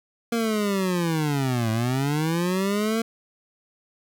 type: linear two-way sweep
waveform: 25% pulse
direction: down then up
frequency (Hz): 234.7 to 109.3 to 229.5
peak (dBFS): -18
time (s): 0.32-3.02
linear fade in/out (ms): 5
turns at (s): 1.71
effects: none